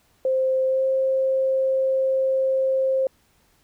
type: tone with pitch glide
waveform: sine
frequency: 523.3 to 529.4 Hz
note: C5 to C5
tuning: 0 to +20 cents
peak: -18 dBFS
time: 0.25-3.07 s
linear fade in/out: 2 ms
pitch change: +20 cents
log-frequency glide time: 0.66-0.84 s
effects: pink hiss -62 dBFS RMS until 3.63 s